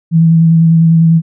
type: tone with vibrato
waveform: sine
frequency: 164.1 Hz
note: E3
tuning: 8 cents flat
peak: -4 dBFS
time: 0.11-1.22 s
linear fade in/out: 50 ms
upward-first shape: square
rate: 10 Hz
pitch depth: 14 cents each way
effects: none